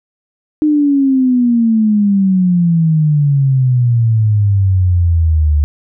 sine exponential sweep, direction down, 307.4 to 72.6 Hz, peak -8 dBFS, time 0.62-5.64 s, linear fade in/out 0 ms, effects none

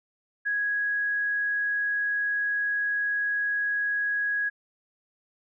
sine tone, 1661.2 Hz, G#6, in tune, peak -24 dBFS, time 0.45-4.5 s, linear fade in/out 20 ms, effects none

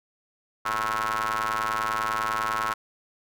sawtooth ring-modulated tone, 110 Hz, A2, in tune, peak -18 dBFS, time 0.65-2.74 s, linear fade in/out 10 ms, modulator 1200 Hz, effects none

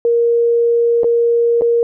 sine tone with dropouts, 469.2 Hz, A#4, 11 cents sharp, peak -10 dBFS, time 0.05-1.83 s, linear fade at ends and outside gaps 1 ms, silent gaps 1.034-1.043 / 1.611-1.619 s, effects none

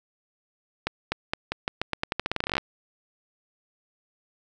accelerating click train, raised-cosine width 0.3 ms, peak -9 dBFS, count 22, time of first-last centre 0.87-2.581 s, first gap 250 ms, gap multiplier 0.86, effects none

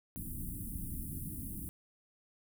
pink band-stop noise, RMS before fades -41 dBFS, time 0.16-1.69 s, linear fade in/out 0 ms, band 300 to 9600 Hz, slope 48 dB/octave, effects none

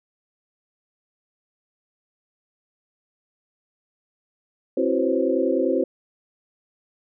sine tone cluster, 266.1 / 332.4 / 375.9 / 506 / 536 Hz, C4 / E4 / F#4 / B4 / C5, +29 / +15 / +27 / +42 / +42 cents, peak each -25 dBFS, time 4.77-5.84 s, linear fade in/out 5 ms, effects none

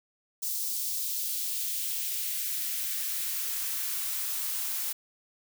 blue noise with high-pass filter sweep, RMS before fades -32 dBFS, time 0.42-4.93 s, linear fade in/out 10 ms, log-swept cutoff 5200 to 690 Hz, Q 1.1, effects none

